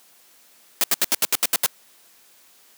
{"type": "noise bursts", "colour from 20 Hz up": "white", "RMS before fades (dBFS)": -18, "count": 9, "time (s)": [0.81, 1.662], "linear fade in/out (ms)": 0, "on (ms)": 28, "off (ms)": 75, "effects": ["white hiss -54 dBFS RMS until 2.77 s", "high-pass 200 Hz 12 dB/octave"]}